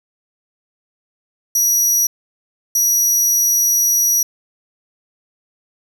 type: tone bursts at uneven times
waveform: sawtooth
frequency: 5800 Hz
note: F#8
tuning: 35 cents flat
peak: -10 dBFS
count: 2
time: 1.55-2.07 / 2.75-4.23 s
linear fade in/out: 5 ms
effects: none